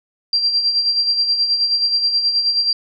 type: tone with tremolo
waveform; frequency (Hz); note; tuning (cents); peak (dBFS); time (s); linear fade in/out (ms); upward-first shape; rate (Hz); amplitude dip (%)
sine; 4732; D8; +12; -12; 0.33-2.73; 2; sine; 9.4; 55
effects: none